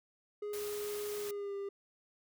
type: tone with pitch glide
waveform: triangle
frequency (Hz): 415.3 to 398.2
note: G#4 to G4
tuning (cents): 0 to +27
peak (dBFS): -35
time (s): 0.42-1.69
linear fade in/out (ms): 5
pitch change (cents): -73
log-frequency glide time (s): 1.18-1.55
type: noise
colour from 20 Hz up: white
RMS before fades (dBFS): -46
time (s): 0.53-1.31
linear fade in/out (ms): 5
effects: none